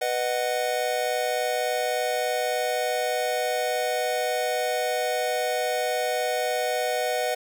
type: chord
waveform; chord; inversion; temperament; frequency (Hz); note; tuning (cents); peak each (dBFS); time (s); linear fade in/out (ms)
square; B major; none; just; 493.9 / 617.4 / 740.8; B4 / D#5 / F#5; 0 / -14 / +2; -29; 0.01-7.35; 10
effects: none